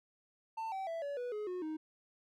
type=tone with pitch steps; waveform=triangle; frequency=894 / 769.3 / 662.1 / 569.7 / 490.3 / 421.9 / 363.1 / 312.4 Hz; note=A5 / G5 / E5 / C#5 / B4 / G#4 / F#4 / D#4; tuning=+27 / -33 / +7 / +47 / -13 / +27 / -33 / +7 cents; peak=-35 dBFS; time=0.57-1.77 s; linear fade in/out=10 ms; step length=150 ms; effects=none